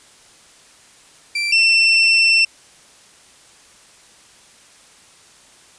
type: tone pair in turn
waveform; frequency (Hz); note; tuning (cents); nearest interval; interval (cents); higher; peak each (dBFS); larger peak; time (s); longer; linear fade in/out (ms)
30% pulse; 2349 / 2691; D7 / E7; 0 / +35; major second; 235; second; -16 / -8; second; 1.35-1.52 / 1.52-2.45; second; 5
effects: white hiss -48 dBFS RMS until 5.78 s + resampled to 22050 Hz